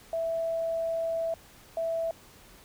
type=tone pair in turn; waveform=sine; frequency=659.3 / 659.3 Hz; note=E5 / E5; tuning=0 / 0 cents; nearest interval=unison; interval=0 cents; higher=neither; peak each=-27 dBFS; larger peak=neither; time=0.13-1.34 / 1.77-2.11 s; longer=first; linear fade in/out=2 ms; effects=pink hiss -54 dBFS RMS until 2.64 s